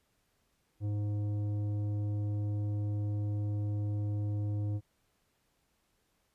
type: tone with tanh clipping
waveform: sine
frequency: 103.7 Hz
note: G#2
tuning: 2 cents flat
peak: -32 dBFS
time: 0.8-4.81 s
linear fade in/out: 50 ms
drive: 10 dB
effects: pink hiss -75 dBFS RMS until 6.34 s + resampled to 32000 Hz